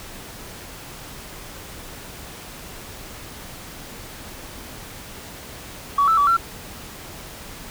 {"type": "tone with pitch steps", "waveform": "sine", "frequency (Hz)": [1131, 1319, 1146, 1356], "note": ["C#6", "E6", "D6", "E6"], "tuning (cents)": [34, 1, -43, 49], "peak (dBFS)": -13, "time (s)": [5.98, 6.368], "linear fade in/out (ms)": 5, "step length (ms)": 97, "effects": ["tanh soft clip ceiling -9 dBFS", "pink hiss -38 dBFS RMS until 7.7 s"]}